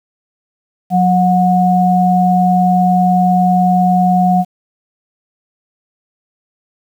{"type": "tone pair together", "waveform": "sine", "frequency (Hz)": [182, 728], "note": ["F#3", "F#5"], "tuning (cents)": [-28, -28], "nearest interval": "2 octaves", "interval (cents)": 2400, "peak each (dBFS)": -11, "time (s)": [0.9, 4.45], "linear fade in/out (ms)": 50, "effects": ["7-bit"]}